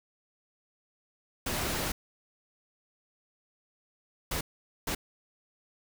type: noise bursts at uneven times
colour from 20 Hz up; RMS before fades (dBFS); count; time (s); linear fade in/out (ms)
pink; -32; 3; 1.46-1.92 / 4.31-4.41 / 4.87-4.95; 5
effects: none